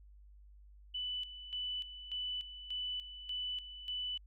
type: tone with tremolo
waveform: sine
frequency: 2986 Hz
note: F#7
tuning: 15 cents sharp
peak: -36 dBFS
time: 0.94-4.18 s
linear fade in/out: 10 ms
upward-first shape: square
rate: 1.7 Hz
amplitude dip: 70%
effects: added 50 Hz sine -55 dBFS peak until 4.26 s